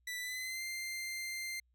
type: tone with pitch glide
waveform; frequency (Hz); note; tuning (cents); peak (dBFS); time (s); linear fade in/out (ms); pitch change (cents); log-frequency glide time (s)
sawtooth; 1975.5 to 2092; B6 to C7; 0 to -1; -35; 0.07-1.6; 5; +99; 0.19-0.63
effects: added 61 Hz sine -70 dBFS peak until 1.74 s